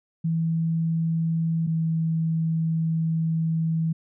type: tone pair in turn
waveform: sine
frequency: 163.7 / 162.19 Hz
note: E3 / E3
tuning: -12 / -28 cents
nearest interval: unison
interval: 16 cents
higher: first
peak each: -21 dBFS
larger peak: neither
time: 0.24-1.67 / 1.67-3.93 s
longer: second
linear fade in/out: 10 ms
effects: none